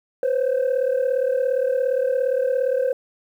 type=tone pair together; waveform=sine; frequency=499.1 / 536.4 Hz; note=B4 / C5; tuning=+18 / +43 cents; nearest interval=minor second; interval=125 cents; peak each=-19 dBFS; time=0.23-2.93 s; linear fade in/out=2 ms; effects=tanh soft clip ceiling -15 dBFS + 9-bit